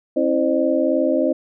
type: tone cluster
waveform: sine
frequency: 268.3 / 327.6 / 524 / 607 Hz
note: C4 / E4 / C5 / D#5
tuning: +44 / -11 / +2 / -43 cents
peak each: -21 dBFS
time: 0.16-1.33 s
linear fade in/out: 10 ms
effects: none